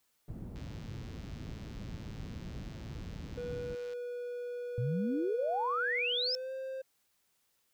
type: low-pass noise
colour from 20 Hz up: white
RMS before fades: -43 dBFS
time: 0.28-3.75 s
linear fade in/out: 2 ms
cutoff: 160 Hz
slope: 12 dB/octave
type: click train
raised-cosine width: 0.2 ms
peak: -37 dBFS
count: 372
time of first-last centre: 0.56-3.933 s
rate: 110 Hz
type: tone with pitch glide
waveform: triangle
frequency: 486.9 to 527.9 Hz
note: B4 to C5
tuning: -25 to +15 cents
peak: -35 dBFS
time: 3.37-6.82 s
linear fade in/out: 10 ms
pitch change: +140 cents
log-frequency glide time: 6.15-6.52 s
type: exponential sweep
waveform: sine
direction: up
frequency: 113.2 to 5380 Hz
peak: -30 dBFS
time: 4.78-6.35 s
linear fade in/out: 0 ms
effects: white hiss -75 dBFS RMS until 7.73 s

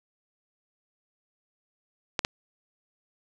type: clicks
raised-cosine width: 0.2 ms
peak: -7 dBFS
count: 2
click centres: 2.192 / 2.249 s
effects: none

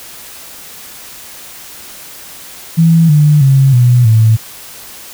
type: tone with pitch steps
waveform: sine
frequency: 164.81 / 149.4 / 135.42 / 122.76 / 111.28 Hz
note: E3 / D3 / C#3 / B2 / A2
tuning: 0 / +30 / -40 / -10 / +20 cents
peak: -4 dBFS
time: 2.77-4.37 s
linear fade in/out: 20 ms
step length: 320 ms
effects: white hiss -32 dBFS RMS until 5.13 s

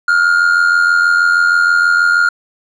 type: tone with amplitude modulation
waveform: triangle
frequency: 1414 Hz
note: F6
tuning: 21 cents sharp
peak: -4 dBFS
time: 0.08-2.29 s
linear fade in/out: 5 ms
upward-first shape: sine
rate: 86.3 Hz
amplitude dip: 60%
effects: resampled to 22050 Hz

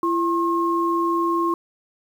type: tone pair together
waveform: sine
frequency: 338.1 / 1073.4 Hz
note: E4 / C6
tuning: +44 / +44 cents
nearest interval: octave + minor sixth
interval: 2000 cents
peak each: -21 dBFS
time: 0.03-1.54 s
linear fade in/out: 2 ms
effects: 8-bit

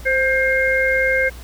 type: tone cluster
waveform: sine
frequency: 523 / 1586 / 2130 Hz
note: C5 / G6 / C7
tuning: -1 / +20 / +30 cents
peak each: -19 dBFS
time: 0.05-1.3 s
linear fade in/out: 20 ms
effects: added 60 Hz sine -34 dBFS peak until 1.43 s + pink hiss -42 dBFS RMS until 1.43 s

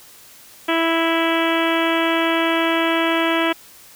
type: harmonic tone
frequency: 329.6 Hz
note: E4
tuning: in tune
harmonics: 1 / 2 / 3 / 4 / 5 / 6 / 7 / 8 / 9 / 10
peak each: -20 / -23 / -25 / -26 / -27 / -28 / -28 / -29 / -30 / -30 dBFS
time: 0.68-3.53 s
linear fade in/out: 10 ms
effects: white hiss -45 dBFS RMS until 3.95 s

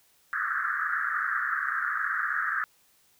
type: band-pass noise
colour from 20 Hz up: white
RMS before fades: -29 dBFS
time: 0.33-2.64 s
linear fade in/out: 0 ms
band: 1200 to 1800 Hz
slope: 96 dB/octave
effects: white hiss -64 dBFS RMS until 3.19 s

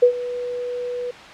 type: tone with ADSR envelope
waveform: sine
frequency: 490.6 Hz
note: B4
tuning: 12 cents flat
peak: -7 dBFS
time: 0.02-1.11 s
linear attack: 10 ms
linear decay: 89 ms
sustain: -17 dB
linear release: 5 ms
effects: white hiss -39 dBFS RMS until 1.33 s + low-pass 3000 Hz 12 dB/octave

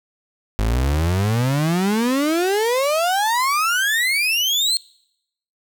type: exponential sweep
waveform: 35% pulse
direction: up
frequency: 51.3 to 4291 Hz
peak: -15 dBFS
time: 0.59-4.77 s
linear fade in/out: 0 ms
effects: noise-tail reverb RT60 0.8 s tail -25 dB re dry

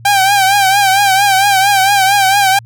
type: tone with vibrato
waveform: sawtooth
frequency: 787 Hz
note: G5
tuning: 7 cents sharp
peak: -4 dBFS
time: 0.05-2.59 s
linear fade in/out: 5 ms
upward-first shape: triangle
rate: 4.4 Hz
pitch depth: 84 cents each way
effects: added 115 Hz sine -33 dBFS peak until 2.65 s

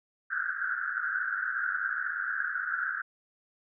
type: band-pass noise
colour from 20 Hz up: white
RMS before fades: -32 dBFS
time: 0.3-3.02 s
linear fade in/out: 10 ms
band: 1400 to 1600 Hz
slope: 96 dB/octave
effects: none

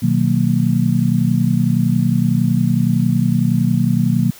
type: chord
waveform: sine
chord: B major seventh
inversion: none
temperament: just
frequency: 123.47 / 154.34 / 185.21 / 231.5 Hz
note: B2 / D#3 / F#3 / A#3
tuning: 0 / -14 / +2 / -12 cents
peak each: -18 dBFS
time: 0.02-4.31 s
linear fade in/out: 10 ms
effects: white hiss -41 dBFS RMS until 4.39 s

